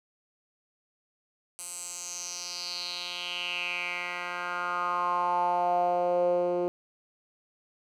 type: tone with band-pass filter sweep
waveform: 10% pulse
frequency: 176.7 Hz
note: F3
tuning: 21 cents sharp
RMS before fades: -30 dBFS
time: 1.59-6.68 s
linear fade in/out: 0 ms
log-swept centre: 9000 to 410 Hz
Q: 4.7
effects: none